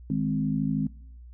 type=chord; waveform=sine; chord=Ab major; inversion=second; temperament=equal; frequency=155.56 / 207.7 / 261.6 Hz; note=Eb3 / Ab3 / C4; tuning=0 / 0 / 0 cents; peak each=-28 dBFS; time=0.1-0.87 s; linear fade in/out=2 ms; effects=noise-tail reverb RT60 0.7 s tail -22 dB re dry + added 60 Hz sine -43 dBFS peak until 1.33 s